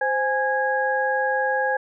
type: tone cluster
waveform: sine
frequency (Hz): 521 / 829 / 1649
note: C5 / G#5 / G#6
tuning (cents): -7 / -3 / -13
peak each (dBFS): -24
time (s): 0.01-1.77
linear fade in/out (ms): 5
effects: none